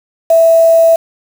sine tone with quantisation, 659.3 Hz, E5, in tune, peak -4 dBFS, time 0.3-0.96 s, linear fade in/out 5 ms, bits 4, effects none

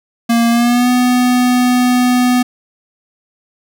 square tone with pitch glide, 233.1 to 248.4 Hz, A#3 to B3, 0 to +10 cents, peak -10 dBFS, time 0.29-2.43 s, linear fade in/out 10 ms, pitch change +110 cents, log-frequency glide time 0.5-0.89 s, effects none

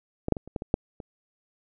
clicks, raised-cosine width 2 ms, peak -14 / -6 / -20 / -29 / -16 / -20 / -7 / -25 dBFS, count 8, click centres 0.284 / 0.323 / 0.368 / 0.476 / 0.562 / 0.621 / 0.741 / 1.002 s, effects none

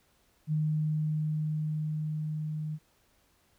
sine tone with level ramp, 153.9 Hz, D#3, 19 cents flat, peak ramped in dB -25 to -32 dBFS, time 0.47-2.79 s, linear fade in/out 50 ms, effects pink hiss -68 dBFS RMS until 3.58 s

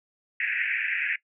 pink band-pass noise, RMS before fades -28 dBFS, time 0.4-1.16 s, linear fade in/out 5 ms, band 1600 to 2600 Hz, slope 96 dB/octave, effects noise-tail reverb RT60 0.1 s tail -19 dB re dry

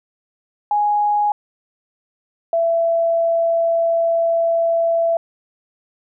sine tone pair in turn, 830.6 / 668.1 Hz, G#5 / E5, 0 / +23 cents, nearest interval major third, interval 377 cents, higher first, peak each -14 dBFS, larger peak neither, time 0.71-1.32 / 2.53-5.17 s, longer second, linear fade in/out 2 ms, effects none

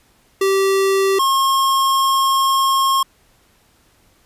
square tone pair in turn, 388.6 / 1077.8 Hz, G4 / C#6, -15 / -49 cents, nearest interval octave + tritone, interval 1766 cents, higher second, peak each -14 dBFS, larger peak neither, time 0.41-1.19 / 1.19-3.03 s, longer second, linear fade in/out 5 ms, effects pink hiss -56 dBFS RMS until 4.25 s + resampled to 32000 Hz

